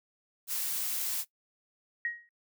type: noise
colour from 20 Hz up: blue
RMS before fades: -33 dBFS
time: 0.47-1.25 s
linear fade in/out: 50 ms
type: tone with exponential decay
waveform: sine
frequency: 1888 Hz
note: A#6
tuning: 22 cents sharp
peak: -28 dBFS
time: 2.05-2.29 s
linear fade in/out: 1 ms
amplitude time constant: 52 ms
effects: noise-tail reverb RT60 0.1 s tail -18 dB re dry